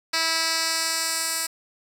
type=tone with band-pass filter sweep; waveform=10% pulse; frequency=325.9 Hz; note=E4; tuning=20 cents flat; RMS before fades=-25 dBFS; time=0.13-1.47 s; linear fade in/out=10 ms; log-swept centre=4400 to 9100 Hz; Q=1.2; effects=7-bit